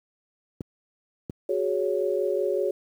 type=clicks; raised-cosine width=3 ms; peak=-18 dBFS; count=2; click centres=0.608 / 1.298 s
type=chord; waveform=sine; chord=F# suspended second; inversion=none; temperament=equal with one note detuned; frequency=370 / 415.3 / 558.2 Hz; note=F#4 / G#4 / C#5; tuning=0 / 0 / +12 cents; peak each=-27 dBFS; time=1.49-2.71 s; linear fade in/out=5 ms
effects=high-pass 100 Hz 12 dB/octave + 9-bit